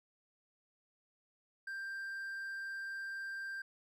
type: tone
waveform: triangle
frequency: 1581 Hz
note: G6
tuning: 14 cents sharp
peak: -38 dBFS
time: 1.67-3.62 s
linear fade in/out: 5 ms
effects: none